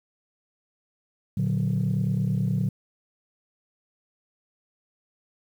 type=chord; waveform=sine; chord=Bb augmented; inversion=none; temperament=equal with one note detuned; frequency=116.54 / 146.32 / 185 Hz; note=Bb2 / D3 / F#3; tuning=0 / -6 / 0 cents; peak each=-25 dBFS; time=1.37-2.69 s; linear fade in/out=5 ms; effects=tanh soft clip ceiling -17 dBFS + 9-bit

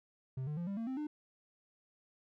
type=tone with pitch steps; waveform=triangle; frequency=130.81 / 150.26 / 172.6 / 198.27 / 227.8 / 261.6 / 300.5 Hz; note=C3 / D3 / F3 / G3 / A#3 / C4 / D4; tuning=0 / +40 / -20 / +20 / -40 / 0 / +40 cents; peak=-34 dBFS; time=0.37-1.07 s; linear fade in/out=5 ms; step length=100 ms; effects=none

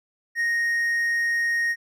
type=tone; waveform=triangle; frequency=1864.7 Hz; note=A#6; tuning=in tune; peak=-19 dBFS; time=0.35-1.76 s; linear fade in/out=50 ms; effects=none

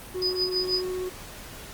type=tone with vibrato; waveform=triangle; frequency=367.9 Hz; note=F#4; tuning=10 cents flat; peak=-26 dBFS; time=0.14-1.1 s; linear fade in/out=20 ms; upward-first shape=triangle; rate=15 Hz; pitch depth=9 cents each way
type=tone with tremolo; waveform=sine; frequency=4978 Hz; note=D#8; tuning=in tune; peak=-21 dBFS; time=0.22-0.82 s; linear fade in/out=0 ms; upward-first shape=triangle; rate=6.2 Hz; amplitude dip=100%
effects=pink hiss -42 dBFS RMS until 1.73 s + Opus 32 kbps

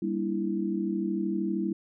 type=chord; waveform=sine; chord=E half-diminished seventh; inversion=first; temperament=just; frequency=197.78 / 237.3 / 296.7 / 329.6 Hz; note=G3 / Bb3 / D4 / E4; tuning=+16 / +31 / +18 / 0 cents; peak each=-30 / -36 / -36 / -30 dBFS; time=0.02-1.73 s; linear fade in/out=5 ms; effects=none

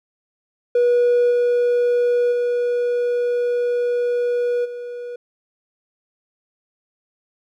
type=tone with level steps; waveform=triangle; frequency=484.6 Hz; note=B4; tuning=33 cents flat; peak=-10 / -12 / -15 / -26 dBFS; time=0.75-5.16 s; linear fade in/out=5 ms; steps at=1.3 / 2.31 / 4.64 s; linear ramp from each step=20 ms; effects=tanh soft clip ceiling -8 dBFS

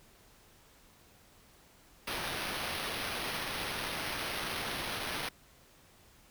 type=noise with sample-and-hold; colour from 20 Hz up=white; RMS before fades=-37 dBFS; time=2.07-5.29 s; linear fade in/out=5 ms; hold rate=7350 Hz; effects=pink hiss -61 dBFS RMS until 6.3 s

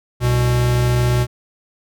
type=tone pair together; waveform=square; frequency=64.84 / 122.4 Hz; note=C2 / B2; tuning=-15 / -15 cents; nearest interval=major seventh; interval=1100 cents; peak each=-23 / -15 dBFS; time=0.2-1.27 s; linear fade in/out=50 ms; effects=none

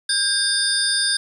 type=tone cluster; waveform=sine; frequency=1599 / 3623 / 4739 / 5040 / 9320 Hz; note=G6 / A7 / D8 / D#8 / D9; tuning=+34 / +50 / +15 / +21 / -14 cents; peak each=-24 dBFS; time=0.09-1.17 s; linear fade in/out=5 ms; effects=8-bit

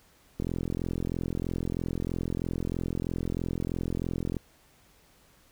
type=click train; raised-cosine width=3 ms; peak=-18 dBFS; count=172; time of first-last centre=0.4-4.368 s; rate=43.1 Hz; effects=pink hiss -61 dBFS RMS until 5.51 s

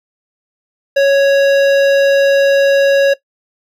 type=tone with hard clipping; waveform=triangle; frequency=554.4 Hz; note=C#5; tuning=in tune; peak=-9 dBFS; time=0.96-3.14 s; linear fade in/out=10 ms; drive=18 dB; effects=noise-tail reverb RT60 0.1 s tail -18 dB re dry

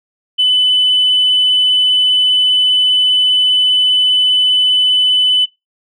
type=tone; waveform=sine; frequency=3005 Hz; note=F#7; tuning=26 cents sharp; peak=-7 dBFS; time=0.38-5.46 s; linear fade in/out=20 ms; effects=noise-tail reverb RT60 0.2 s tail -19 dB re dry + tanh soft clip ceiling -4 dBFS

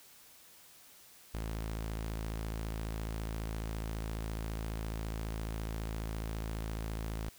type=tone; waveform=sawtooth; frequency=54.6 Hz; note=A1; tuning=13 cents flat; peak=-32 dBFS; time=1.34-7.29 s; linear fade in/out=0 ms; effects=white hiss -58 dBFS RMS until 7.38 s

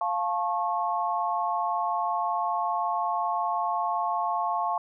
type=chord; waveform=sine; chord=F augmented; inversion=none; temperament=just; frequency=698.5 / 873.1 / 1091.3 Hz; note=F5 / A5 / C#6; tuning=0 / -14 / -27 cents; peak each=-29 dBFS; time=0.01-4.78 s; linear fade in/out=2 ms; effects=none

